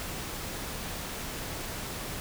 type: noise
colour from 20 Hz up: pink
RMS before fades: -37 dBFS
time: 0-2.2 s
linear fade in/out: 0 ms
effects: none